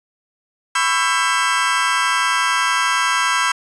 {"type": "chord", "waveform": "30% pulse", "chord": "C# half-diminished seventh", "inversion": "third", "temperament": "just", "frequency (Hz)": [997.9, 1108.7, 1330.5, 1596.6], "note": ["B5", "C#6", "E6", "G6"], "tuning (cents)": [18, 0, 16, 31], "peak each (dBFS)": [-18, -21, -18, -18], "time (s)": [0.75, 3.52], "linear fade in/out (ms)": 5, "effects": ["resampled to 24000 Hz"]}